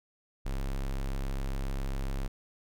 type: tone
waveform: square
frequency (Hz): 33.67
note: C#1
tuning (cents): -50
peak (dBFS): -31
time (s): 0.45-2.28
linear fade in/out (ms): 10
effects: none